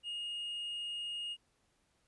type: tone with tanh clipping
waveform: sine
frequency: 2856 Hz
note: F7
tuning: 38 cents sharp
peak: -38 dBFS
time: 0.03-1.37 s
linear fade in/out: 50 ms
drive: 1 dB
effects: pink hiss -75 dBFS RMS until 2.07 s + resampled to 24000 Hz